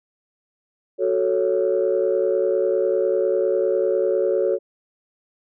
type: chord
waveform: sine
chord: F# minor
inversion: none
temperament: equal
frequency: 370 / 440 / 554.4 Hz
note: F#4 / A4 / C#5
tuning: 0 / 0 / 0 cents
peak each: -21 dBFS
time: 0.98-4.59 s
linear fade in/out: 50 ms
effects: tanh soft clip ceiling -10 dBFS